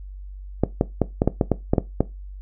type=clicks; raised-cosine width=2 ms; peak=-3 dBFS; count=10; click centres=0.636 / 0.811 / 1.017 / 1.219 / 1.276 / 1.412 / 1.517 / 1.735 / 1.782 / 2.006 s; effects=noise-tail reverb RT60 0.2 s tail -17 dB re dry + added 48 Hz sine -34 dBFS peak until 2.41 s